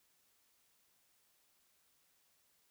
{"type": "silence", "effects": ["white hiss -74 dBFS RMS until 2.7 s"]}